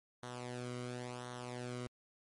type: tone with flanger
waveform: sawtooth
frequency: 123.47 Hz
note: B2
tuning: in tune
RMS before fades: -44 dBFS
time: 0.23-1.87 s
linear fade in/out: 0 ms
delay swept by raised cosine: 0.4 to 1.17 ms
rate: 0.94 Hz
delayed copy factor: -0.7
effects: MP3 48 kbps